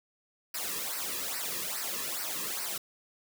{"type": "noise with flanger", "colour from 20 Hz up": "white", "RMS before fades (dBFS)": -35, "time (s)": [0.54, 2.78], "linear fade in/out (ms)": 5, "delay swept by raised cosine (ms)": [0.29, 1.39], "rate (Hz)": 2.4, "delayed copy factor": -0.8, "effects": []}